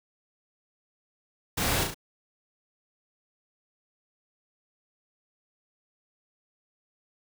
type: noise with echo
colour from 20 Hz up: pink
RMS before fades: -28 dBFS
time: 1.57-1.84 s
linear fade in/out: 10 ms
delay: 35 ms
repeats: 3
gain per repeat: -4 dB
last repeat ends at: 1.945 s
effects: none